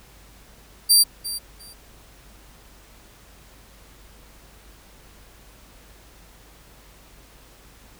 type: tone with echo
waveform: 20% pulse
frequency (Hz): 4699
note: D8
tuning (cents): 0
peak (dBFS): -6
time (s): 0.89-1.04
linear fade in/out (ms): 20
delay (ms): 350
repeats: 2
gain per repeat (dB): -15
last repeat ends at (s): 1.74
effects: added 50 Hz sine -51 dBFS peak until 7.99 s + pink hiss -51 dBFS RMS until 7.99 s